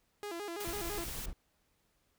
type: tone with vibrato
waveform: sawtooth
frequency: 373.6 Hz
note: F#4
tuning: 17 cents sharp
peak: -35 dBFS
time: 0.23-1.04 s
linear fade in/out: 0 ms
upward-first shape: square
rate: 6 Hz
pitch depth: 170 cents each way
type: noise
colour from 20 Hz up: white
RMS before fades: -43 dBFS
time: 0.6-1.26 s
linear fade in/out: 5 ms
type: noise with tremolo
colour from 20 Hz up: brown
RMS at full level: -41 dBFS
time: 0.66-1.33 s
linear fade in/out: 0 ms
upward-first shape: sine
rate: 10 Hz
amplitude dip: 60%
effects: pink hiss -75 dBFS RMS until 2.18 s